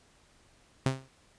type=tone with exponential decay; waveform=sawtooth; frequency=132.3 Hz; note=C3; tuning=20 cents sharp; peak=-18 dBFS; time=0.86-1.08 s; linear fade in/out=2 ms; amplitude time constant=47 ms; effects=pink hiss -63 dBFS RMS until 1.38 s + resampled to 22050 Hz